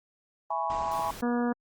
sine chord, C# minor seventh, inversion first, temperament equal with one note detuned, 661.2 / 830.6 / 987.8 / 1108.7 Hz, E5 / G#5 / B5 / C#6, +5 / 0 / 0 / 0 cents, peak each -35 / -31 / -32 / -34 dBFS, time 0.5-1.11 s, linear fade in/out 5 ms
pink noise, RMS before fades -42 dBFS, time 0.7-1.21 s, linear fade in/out 0 ms
harmonic tone, 240.7 Hz, B3, 44 cents flat, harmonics 1 / 2 / 3 / 4 / 5 / 6 / 7, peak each -26 / -32 / -36 / -38 / -40 / -42 / -43 dBFS, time 1.22-1.53 s, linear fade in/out 10 ms
effects Opus 24 kbps

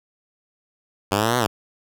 5% pulse linear two-way sweep, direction up then down, 95.3 to 126.2 to 98.2 Hz, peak -7 dBFS, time 1.11-1.47 s, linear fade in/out 10 ms, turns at 1.38 s, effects none

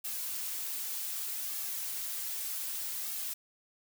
blue noise with flanger, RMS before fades -37 dBFS, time 0.04-3.34 s, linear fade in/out 10 ms, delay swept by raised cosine 2 to 5.7 ms, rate 0.65 Hz, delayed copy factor -0.5, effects none

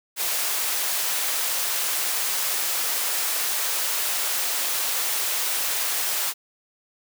white high-pass noise, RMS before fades -25 dBFS, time 0.16-6.34 s, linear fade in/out 50 ms, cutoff 530 Hz, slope 12 dB/octave, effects none

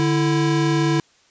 square tone pair together, 147.4 / 330.9 Hz, D3 / E4, +7 / +7 cents, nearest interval octave + major second, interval 1400 cents, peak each -20 / -20 dBFS, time 0-1 s, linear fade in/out 0 ms, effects white hiss -57 dBFS RMS until 1.3 s + resampled to 16000 Hz

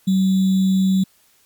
sine tone with sample-and-hold, 190 Hz, F#3, 46 cents sharp, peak -13 dBFS, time 0.07-1.04 s, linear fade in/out 10 ms, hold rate 3675 Hz, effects white hiss -57 dBFS RMS until 1.45 s + MP3 96 kbps

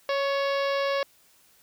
harmonic tone with a mistuned harmonic, 554.4 Hz, C#5, in tune, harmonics 1 / 2 / 3 / 4 / 5 / 6 / 7 / 8 / 9 / 10, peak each -25 / -31 / -35 / -37 / -39 / -41 / -42 / -43 / -44 / -45 dBFS, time 0.09-1.03 s, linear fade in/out 2 ms, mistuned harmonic 3, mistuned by +32 cents, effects white hiss -60 dBFS RMS until 1.62 s

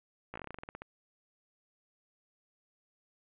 slowing click train, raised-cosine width 0.5 ms, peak -27 dBFS, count 14, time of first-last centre 0.34-0.82 s, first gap 16 ms, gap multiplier 1.13, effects resampled to 8000 Hz + 9-bit

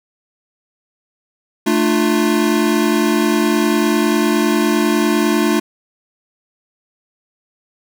square chord, D minor, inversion second, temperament equal with one note detuned, 220 / 299.3 / 349.2 Hz, A3 / D4 / F4, 0 / +33 / 0 cents, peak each -18 dBFS, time 1.66-5.6 s, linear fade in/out 10 ms, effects none

